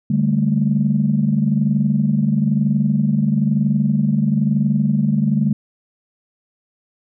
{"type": "chord", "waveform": "sine", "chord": "D suspended fourth", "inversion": "none", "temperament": "equal with one note detuned", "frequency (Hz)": [146.83, 198.96, 220], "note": ["D3", "G3", "A3"], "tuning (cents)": [0, 26, 0], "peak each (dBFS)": -18, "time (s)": [0.1, 5.53], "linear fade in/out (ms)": 5, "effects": ["tanh soft clip ceiling -4 dBFS"]}